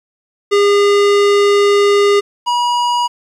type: tone pair in turn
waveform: square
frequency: 406 / 965.6 Hz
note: G#4 / B5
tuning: -39 / -39 cents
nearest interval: octave + minor third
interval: 1500 cents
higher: second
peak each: -9 / -13 dBFS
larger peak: first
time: 0.51-2.21 / 2.46-3.08 s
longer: first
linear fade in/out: 20 ms
effects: low-pass 6000 Hz 12 dB/octave + 8-bit